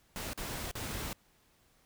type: noise with dropouts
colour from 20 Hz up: pink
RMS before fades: -39 dBFS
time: 0.16-1.13 s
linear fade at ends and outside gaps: 0 ms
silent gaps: 0.333-0.376 / 0.713-0.754 s
effects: pink hiss -68 dBFS RMS until 1.85 s